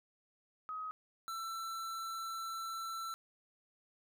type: tone pair in turn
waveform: sine / square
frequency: 1264 / 1337.3 Hz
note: D#6 / E6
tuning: +27 / +24 cents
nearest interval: minor second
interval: 97 cents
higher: second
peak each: -39 / -40 dBFS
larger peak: first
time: 0.69-0.91 / 1.28-3.14 s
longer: second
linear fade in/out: 0 ms
effects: none